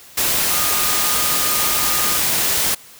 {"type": "tone in noise", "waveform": "sine", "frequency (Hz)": 1227, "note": "D#6", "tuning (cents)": -25, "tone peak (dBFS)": -27, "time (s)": [0.5, 2.18], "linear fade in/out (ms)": 10, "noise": "white", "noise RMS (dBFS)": -18, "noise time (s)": [0.17, 2.75], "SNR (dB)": -12, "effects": ["white hiss -43 dBFS RMS until 2.99 s"]}